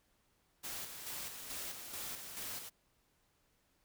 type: noise with tremolo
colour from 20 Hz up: white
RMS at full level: -43 dBFS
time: 0.63-2.7 s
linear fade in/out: 20 ms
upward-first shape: square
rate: 2.3 Hz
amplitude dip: 45%
effects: pink hiss -75 dBFS RMS until 3.84 s